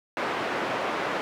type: band-pass noise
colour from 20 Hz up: pink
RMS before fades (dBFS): -29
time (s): 0.17-1.21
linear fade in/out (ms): 0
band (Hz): 370 to 2000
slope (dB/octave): 12
effects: none